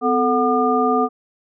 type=tone cluster; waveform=sine; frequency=253.1 / 440.4 / 735 / 1205 Hz; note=B3 / A4 / F#5 / D6; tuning=+43 / +2 / -12 / +44 cents; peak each=-20 dBFS; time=0.01-1.09 s; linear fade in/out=50 ms; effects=none